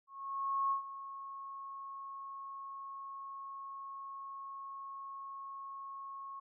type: tone with ADSR envelope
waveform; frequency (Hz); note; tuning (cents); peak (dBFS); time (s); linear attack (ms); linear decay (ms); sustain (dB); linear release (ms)
sine; 1094; C#6; -23; -29; 0.07-6.4; 640; 110; -14; 10
effects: none